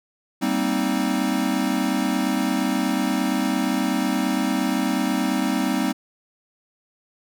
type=chord; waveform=square; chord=C minor seventh; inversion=second; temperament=equal; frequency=196 / 233.1 / 261.6 / 311.1 Hz; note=G3 / Bb3 / C4 / Eb4; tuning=0 / 0 / 0 / 0 cents; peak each=-27 / -28 / -25 / -27 dBFS; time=0.41-5.93 s; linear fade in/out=20 ms; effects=none